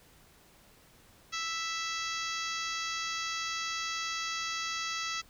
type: harmonic tone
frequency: 659.3 Hz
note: E5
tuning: in tune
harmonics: 2 / 3 / 4 / 5 / 6 / 7 / 8 / 9 / 10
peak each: -38 / -40 / -41 / -42 / -43 / -43 / -44 / -45 / -45 dBFS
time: 1.32-5.22 s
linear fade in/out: 20 ms
effects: pink hiss -60 dBFS RMS until 5.29 s